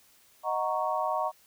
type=chord; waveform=sine; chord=D# minor seventh; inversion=none; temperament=equal; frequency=622.3 / 740 / 932.3 / 1108.7 Hz; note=D#5 / F#5 / A#5 / C#6; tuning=0 / 0 / 0 / 0 cents; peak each=-32 dBFS; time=0.43-1.32 s; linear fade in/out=50 ms; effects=white hiss -61 dBFS RMS until 1.46 s